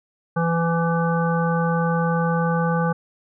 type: harmonic tone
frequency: 167.3 Hz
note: E3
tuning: 26 cents sharp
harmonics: 1 / 3 / 5 / 7 / 9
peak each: -20 / -25 / -27 / -28 / -30 dBFS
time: 0.36-2.93 s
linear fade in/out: 10 ms
effects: none